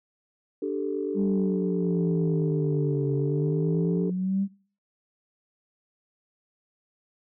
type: chord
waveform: sine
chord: D suspended fourth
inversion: none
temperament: just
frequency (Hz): 293.7 / 391.6 / 440.5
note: D4 / G4 / A4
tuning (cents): 0 / -2 / +2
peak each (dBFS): -30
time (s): 0.62-4.1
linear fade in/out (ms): 5
type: exponential two-way sweep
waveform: sine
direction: down then up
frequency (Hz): 200 to 139.2 to 200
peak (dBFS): -23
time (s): 1.14-4.48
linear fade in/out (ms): 50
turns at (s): 3.14
effects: noise-tail reverb RT60 0.4 s tail -17 dB re dry + tanh soft clip ceiling -14 dBFS